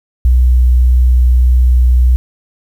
sine tone with vibrato, 62 Hz, B1, 7 cents sharp, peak -5 dBFS, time 0.25-2.16 s, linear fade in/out 0 ms, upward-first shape triangle, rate 1.7 Hz, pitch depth 8 cents each way, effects 7-bit

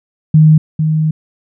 sine tone pair in turn, 155.56 / 156.29 Hz, D#3 / D#3, 0 / +8 cents, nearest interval unison, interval 8 cents, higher second, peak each -3 / -10 dBFS, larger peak first, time 0.34-0.58 / 0.79-1.11 s, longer second, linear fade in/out 5 ms, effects none

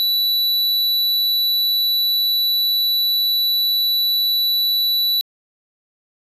square tone, 3951 Hz, B7, in tune, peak -16 dBFS, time 0-5.21 s, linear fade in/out 0 ms, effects resampled to 32000 Hz

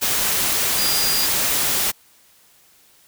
sine tone in noise, 4839 Hz, D#8, 49 cents flat, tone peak -22 dBFS, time 0.77-1.27 s, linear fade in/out 20 ms, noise white, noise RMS -20 dBFS, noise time 0.01-1.92 s, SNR -5 dB, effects white hiss -54 dBFS RMS until 3.07 s

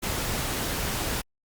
pink noise, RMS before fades -29 dBFS, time 0.02-1.22 s, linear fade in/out 20 ms, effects Opus 48 kbps

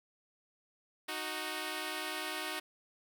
5% pulse tone pair together, 310 / 370 Hz, D#4 / F#4, -6 / 0 cents, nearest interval minor third, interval 306 cents, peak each -28 dBFS, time 1.08-2.6 s, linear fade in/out 10 ms, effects none

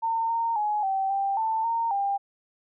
sine tone with pitch steps, 909 / 920 / 840 / 773 / 788 / 889 / 920 / 797 Hz, A#5 / A#5 / G#5 / G5 / G5 / A5 / A#5 / G5, -44 / -23 / +19 / -24 / +9 / +18 / -23 / +28 cents, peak -23 dBFS, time 0.02-2.18 s, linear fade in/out 20 ms, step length 270 ms, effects none

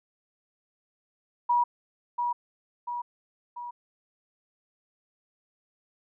sine tone with echo, 964 Hz, B5, 42 cents flat, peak -20 dBFS, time 1.49-1.64 s, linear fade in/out 10 ms, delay 690 ms, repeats 3, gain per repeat -5 dB, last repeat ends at 3.71 s, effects none

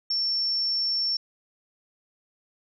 sine tone, 5430 Hz, F8, 50 cents flat, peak -23 dBFS, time 0.1-1.17 s, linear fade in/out 5 ms, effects none

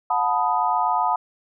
sine chord, B dominant seventh, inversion second, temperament equal with one note detuned, 722.7 / 880 / 987.8 / 1244.5 Hz, F#5 / A5 / B5 / D#6, -41 / 0 / 0 / 0 cents, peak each -24 / -23 / -23 / -26 dBFS, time 0.1-1.16 s, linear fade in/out 5 ms, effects none

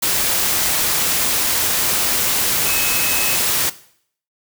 sine tone in noise, 2570 Hz, E7, 45 cents flat, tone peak -25 dBFS, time 2.65-3.36 s, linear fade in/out 10 ms, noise white, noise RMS -18 dBFS, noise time 0.02-3.7 s, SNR -10 dB, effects noise-tail reverb RT60 0.6 s tail -17 dB re dry

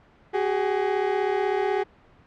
30% pulse tone pair together, 377.3 / 413.4 Hz, F#4 / G#4, +34 / -8 cents, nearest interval major second, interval 158 cents, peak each -22 dBFS, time 0.33-1.84 s, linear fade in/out 20 ms, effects pink hiss -55 dBFS RMS until 2.26 s + low-pass 2000 Hz 12 dB/octave

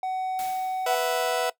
triangle tone, 750 Hz, F#5, 23 cents sharp, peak -24 dBFS, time 0.03-0.95 s, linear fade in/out 2 ms
white noise with exponential decay, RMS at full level -38 dBFS, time 0.39-1.31 s, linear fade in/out 0 ms, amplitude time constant 200 ms
35% pulse chord, B suspended fourth, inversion none, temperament just, 493.9 / 658.5 / 740.8 Hz, B4 / E5 / F#5, 0 / -2 / +2 cents, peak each -26 dBFS, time 0.86-1.5 s, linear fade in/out 5 ms
effects noise-tail reverb RT60 0.1 s tail -19 dB re dry

